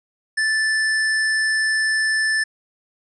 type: tone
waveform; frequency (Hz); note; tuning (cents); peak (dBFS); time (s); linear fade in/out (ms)
square; 1756; A6; -4; -18; 0.37-2.44; 10
effects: resampled to 22050 Hz